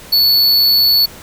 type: tone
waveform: square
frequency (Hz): 4435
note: C#8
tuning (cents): 0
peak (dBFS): -9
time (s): 0.12-1.06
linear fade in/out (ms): 10
effects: pink hiss -36 dBFS RMS until 1.22 s